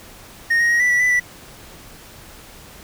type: tone with pitch steps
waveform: triangle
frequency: 1854 / 1875 / 1887 / 1973 / 1949 / 1991 / 1964 Hz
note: A#6 / A#6 / A#6 / B6 / B6 / B6 / B6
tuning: -10 / +10 / +21 / -2 / -23 / +14 / -10 cents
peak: -12 dBFS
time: 0.5-1.2 s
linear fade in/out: 10 ms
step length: 100 ms
effects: pink hiss -42 dBFS RMS until 2.83 s